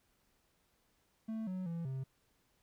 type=tone with pitch steps; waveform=triangle; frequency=221.6 / 185.3 / 168 / 132.6 Hz; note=A3 / F#3 / E3 / C3; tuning=+13 / +3 / +33 / +23 cents; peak=-35 dBFS; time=1.28-2.04 s; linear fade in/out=10 ms; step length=190 ms; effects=pink hiss -75 dBFS RMS until 2.62 s